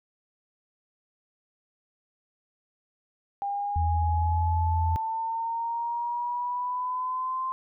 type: exponential sweep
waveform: sine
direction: up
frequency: 801 to 1046.5 Hz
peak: -27 dBFS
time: 3.42-7.52 s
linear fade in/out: 0 ms
type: tone with pitch glide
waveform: sine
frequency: 82 to 84.06 Hz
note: E2 to E2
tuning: -9 to +34 cents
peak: -23 dBFS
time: 3.76-4.96 s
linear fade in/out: 0 ms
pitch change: +43 cents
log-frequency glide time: 4.13-4.42 s
effects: none